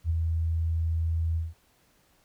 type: tone with ADSR envelope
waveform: sine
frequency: 81.9 Hz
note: E2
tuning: 11 cents flat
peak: -21 dBFS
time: 0.04-1.54 s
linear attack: 60 ms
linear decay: 17 ms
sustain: -3 dB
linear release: 180 ms
effects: pink hiss -65 dBFS RMS until 2.24 s